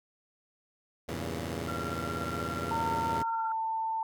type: chord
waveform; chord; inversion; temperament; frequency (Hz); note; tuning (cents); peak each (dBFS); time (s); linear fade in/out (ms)
10% pulse; E diminished seventh; none; equal; 82.41 / 98 / 116.54 / 138.59; E2 / G2 / Bb2 / Db3; 0 / 0 / 0 / 0; -28 / -34 / -32 / -33; 1.08-3.23; 10
type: tone with tremolo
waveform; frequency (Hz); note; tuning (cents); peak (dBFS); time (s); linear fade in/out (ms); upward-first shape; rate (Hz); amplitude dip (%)
sine; 1371; F6; -32; -34; 1.68-3.52; 2; sine; 17; 55
type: tone with pitch glide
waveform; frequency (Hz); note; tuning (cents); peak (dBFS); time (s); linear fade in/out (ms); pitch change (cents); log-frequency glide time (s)
sine; 911 to 892.3; A#5 to A5; -40 to +24; -29; 2.71-4.03; 2; -36; 3.32-3.45
effects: none